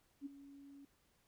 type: tone with ADSR envelope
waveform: sine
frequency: 280 Hz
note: C#4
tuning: 18 cents sharp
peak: -40 dBFS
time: 0.21-0.85 s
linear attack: 48 ms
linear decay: 17 ms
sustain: -14 dB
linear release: 3 ms
effects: pink hiss -75 dBFS RMS until 1.27 s